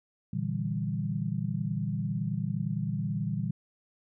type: chord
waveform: sine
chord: E half-diminished seventh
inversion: second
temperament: equal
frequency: 116.54 / 146.83 / 164.81 / 196 Hz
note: Bb2 / D3 / E3 / G3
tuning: 0 / 0 / 0 / 0 cents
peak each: -34 dBFS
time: 0.33-3.51 s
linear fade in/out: 5 ms
effects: none